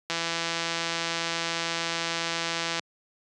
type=click train; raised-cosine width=0.2 ms; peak=-11 dBFS; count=451; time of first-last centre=0.1-2.795 s; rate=167 Hz; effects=high-pass 150 Hz 12 dB/octave + resampled to 24000 Hz